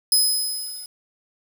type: tone with level ramp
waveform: 20% pulse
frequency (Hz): 5060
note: D#8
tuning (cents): +28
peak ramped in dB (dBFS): -8 to -30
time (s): 0.12-0.86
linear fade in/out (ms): 2
effects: 8-bit